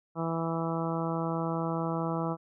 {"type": "harmonic tone", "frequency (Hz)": 164.81, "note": "E3", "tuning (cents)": 0, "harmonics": [1, 2, 3, 4, 5, 6, 7, 8], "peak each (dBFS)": [-32, -35, -37, -38, -39, -40, -40, -41], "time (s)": [0.15, 2.37], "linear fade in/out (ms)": 50, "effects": []}